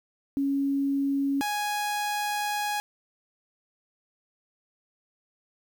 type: tone pair in turn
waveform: sine / sawtooth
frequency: 277.2 / 830.7 Hz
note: C#4 / G#5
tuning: 0 / 0 cents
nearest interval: octave + perfect fifth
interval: 1900 cents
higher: second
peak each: -23 dBFS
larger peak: neither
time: 0.37-1.41 / 1.41-2.8 s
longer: second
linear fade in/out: 0 ms
effects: 9-bit